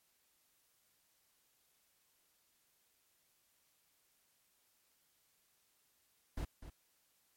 brown noise with echo, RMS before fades -39 dBFS, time 6.37-6.45 s, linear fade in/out 5 ms, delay 250 ms, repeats 1, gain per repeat -11 dB, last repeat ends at 6.7 s, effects white hiss -75 dBFS RMS until 7.36 s + MP3 64 kbps

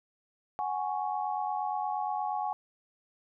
sine chord, F# suspended second, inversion none, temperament equal with one note detuned, 742.1 / 830.6 / 1108.7 Hz, F#5 / G#5 / C#6, +5 / 0 / 0 cents, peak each -34 / -32 / -38 dBFS, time 0.59-2.53 s, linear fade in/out 0 ms, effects none

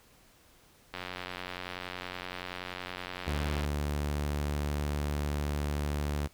click train, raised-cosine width 0.3 ms, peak -21 dBFS, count 246, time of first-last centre 0.94-3.644 s, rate 90.6 Hz
sawtooth tone, 73.2 Hz, D2, 5 cents flat, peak -26 dBFS, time 3.26-6.28 s, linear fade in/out 20 ms
effects pink hiss -61 dBFS RMS until 6.33 s

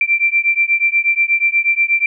sine beating tone pair, 2349 / 2357.3 Hz, D7 / D7, 0 / +6 cents, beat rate 8.3 Hz, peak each -15 / -15 dBFS, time 0.01-2.06 s, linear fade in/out 2 ms, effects none

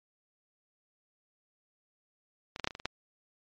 clicks, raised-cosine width 0.2 ms, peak -21 / -19 / -12 / -11 / -25 / -22 / -26 / -12 dBFS, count 8, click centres 2.561 / 2.597 / 2.644 / 2.674 / 2.708 / 2.751 / 2.799 / 2.856 s, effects low-pass 5000 Hz 12 dB/octave + MP3 64 kbps

